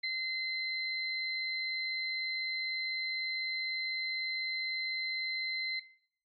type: tone pair together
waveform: sine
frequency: 2066 / 4092 Hz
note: C7 / C8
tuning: -22 / -39 cents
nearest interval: octave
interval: 1183 cents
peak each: -34 / -36 dBFS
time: 0.03-5.8 s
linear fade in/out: 10 ms
effects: noise-tail reverb RT60 0.6 s tail -18 dB re dry + AAC 64 kbps